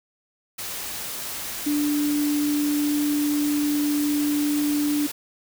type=tone in noise; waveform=sine; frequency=293.7 Hz; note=D4; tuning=in tune; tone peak=-20 dBFS; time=1.66-5.07 s; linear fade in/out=10 ms; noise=white; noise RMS=-32 dBFS; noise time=0.58-5.12 s; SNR=+9 dB; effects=none